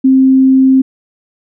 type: tone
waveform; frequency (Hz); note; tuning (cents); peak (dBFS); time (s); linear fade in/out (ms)
sine; 263.9; C4; +15; -4; 0.04-0.82; 10
effects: none